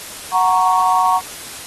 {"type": "chord", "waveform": "sine", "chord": "F# major", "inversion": "none", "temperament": "equal", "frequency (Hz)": [740, 932.3, 1108.7], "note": ["F#5", "A#5", "C#6"], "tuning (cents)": [0, 0, 0], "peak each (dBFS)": -16, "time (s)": [0.31, 1.21], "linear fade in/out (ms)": 50, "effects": ["white hiss -32 dBFS RMS until 1.66 s", "AAC 32 kbps"]}